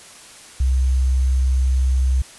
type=tone with sample-and-hold; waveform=sine; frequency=65 Hz; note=C2; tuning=11 cents flat; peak=-14 dBFS; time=0.6-2.22 s; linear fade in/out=5 ms; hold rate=6300 Hz; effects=white hiss -42 dBFS RMS until 2.38 s + resampled to 24000 Hz